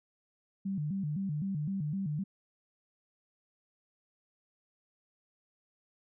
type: tone with vibrato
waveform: sine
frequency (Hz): 170.6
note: F3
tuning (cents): -40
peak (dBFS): -31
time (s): 0.65-2.24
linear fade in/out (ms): 10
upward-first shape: square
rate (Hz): 3.9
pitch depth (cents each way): 230
effects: none